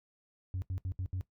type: tone bursts at uneven times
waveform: sine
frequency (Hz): 92.6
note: F#2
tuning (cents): +2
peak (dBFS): -31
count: 5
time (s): 0.54-0.62 / 0.7-0.78 / 0.85-0.92 / 0.99-1.06 / 1.13-1.21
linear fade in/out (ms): 0
effects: noise-tail reverb RT60 0.1 s tail -17 dB re dry + tanh soft clip ceiling -31 dBFS